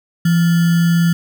sine tone with sample-and-hold, 169.3 Hz, E3, 46 cents sharp, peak -10 dBFS, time 0.25-1.13 s, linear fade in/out 5 ms, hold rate 1575 Hz, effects none

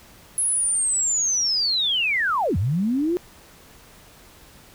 sine linear two-way sweep, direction down then up, 10730 to 79.8 to 365.1 Hz, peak -19 dBFS, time 0.38-3.17 s, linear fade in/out 0 ms, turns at 2.57 s, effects pink hiss -49 dBFS RMS until 4.74 s

